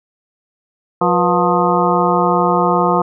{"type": "harmonic tone with a mistuned harmonic", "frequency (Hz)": 177.5, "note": "F3", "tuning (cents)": 28, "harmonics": [1, 2, 3, 4, 5, 6, 7], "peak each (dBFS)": [-19, -19, -19, -19, -19, -19, -19], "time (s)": [1.01, 3.02], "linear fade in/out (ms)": 5, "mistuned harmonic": 3, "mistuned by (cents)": -130, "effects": []}